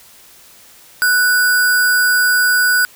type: tone with sample-and-hold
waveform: sine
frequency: 1480 Hz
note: F#6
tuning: in tune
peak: -10 dBFS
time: 1.02-2.85 s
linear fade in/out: 0 ms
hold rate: 6300 Hz
effects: white hiss -44 dBFS RMS until 2.95 s